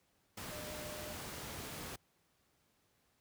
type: tone in noise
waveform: sine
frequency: 605 Hz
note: D#5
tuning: 49 cents flat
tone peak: -48 dBFS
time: 0.51-1.14 s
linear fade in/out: 5 ms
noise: pink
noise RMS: -45 dBFS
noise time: 0.37-1.96 s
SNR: -6 dB
effects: pink hiss -75 dBFS RMS until 3.2 s + high-pass 60 Hz 12 dB/octave